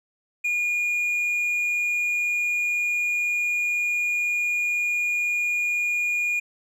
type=tone; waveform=triangle; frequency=2434 Hz; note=D#7; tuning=39 cents flat; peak=-20 dBFS; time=0.44-6.4 s; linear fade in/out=10 ms; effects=none